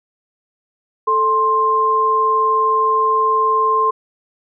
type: tone pair together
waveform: sine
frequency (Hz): 440 / 1053.2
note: A4 / C6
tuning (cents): 0 / +11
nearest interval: octave + minor third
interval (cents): 1511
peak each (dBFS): -20 / -13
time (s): 1.07-3.91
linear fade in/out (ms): 10
effects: none